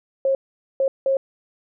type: tone bursts at uneven times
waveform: sine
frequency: 539 Hz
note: C#5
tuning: 49 cents flat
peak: -16 dBFS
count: 3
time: 0.25-0.35 / 0.8-0.88 / 1.06-1.17 s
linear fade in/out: 2 ms
effects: none